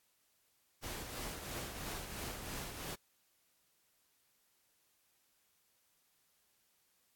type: noise with tremolo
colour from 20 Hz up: pink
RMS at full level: -42 dBFS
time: 0.82-2.96 s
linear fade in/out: 20 ms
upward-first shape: triangle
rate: 3 Hz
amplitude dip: 50%
effects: white hiss -75 dBFS RMS until 7.15 s + AAC 64 kbps